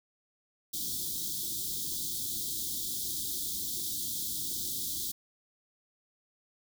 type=band-stop noise; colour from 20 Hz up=white; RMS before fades=-35 dBFS; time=0.73-5.12 s; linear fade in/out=10 ms; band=380 to 3300 Hz; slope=96 dB/octave; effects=none